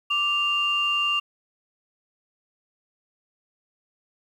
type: tone pair together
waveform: sine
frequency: 1174.7 / 2791 Hz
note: D6 / F7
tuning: 0 / -2 cents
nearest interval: octave + minor third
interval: 1498 cents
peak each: -26 / -21 dBFS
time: 0.1-1.2 s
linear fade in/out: 10 ms
effects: tanh soft clip ceiling -14 dBFS + 9-bit